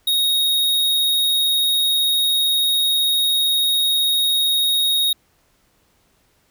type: tone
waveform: square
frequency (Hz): 3753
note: A#7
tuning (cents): +11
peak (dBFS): -16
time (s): 0.07-5.13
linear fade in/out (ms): 5
effects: pink hiss -61 dBFS RMS until 6.5 s